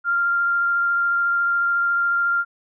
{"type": "tone with vibrato", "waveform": "sine", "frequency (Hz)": 1392, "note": "F6", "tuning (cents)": -6, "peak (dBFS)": -17, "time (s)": [0.04, 2.45], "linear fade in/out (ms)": 50, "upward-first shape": "sine", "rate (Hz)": 14, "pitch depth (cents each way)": 8, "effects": []}